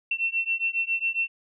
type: beating tone pair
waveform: sine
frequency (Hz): 2699 / 2706.3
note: E7 / E7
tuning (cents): +40 / +45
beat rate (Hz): 7.3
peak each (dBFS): -27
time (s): 0.11-1.28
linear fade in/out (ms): 5
effects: none